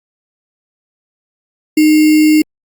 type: tone with sample-and-hold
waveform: sine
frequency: 307.5 Hz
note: D#4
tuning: 20 cents flat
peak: -5 dBFS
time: 1.77-2.42 s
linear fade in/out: 5 ms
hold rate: 2450 Hz
effects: Opus 48 kbps